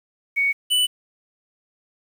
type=tone pair in turn; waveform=sine / square; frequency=2232 / 2979 Hz; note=C#7 / F#7; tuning=+11 / +11 cents; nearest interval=perfect fourth; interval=500 cents; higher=second; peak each=-17 dBFS; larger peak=neither; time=0.36-0.53 / 0.7-0.87 s; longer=neither; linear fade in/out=20 ms; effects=8-bit